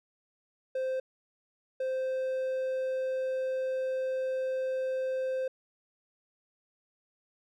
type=tone bursts at uneven times; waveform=triangle; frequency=521 Hz; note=C5; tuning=7 cents flat; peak=-27 dBFS; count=2; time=0.75-1 / 1.8-5.48 s; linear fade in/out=5 ms; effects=none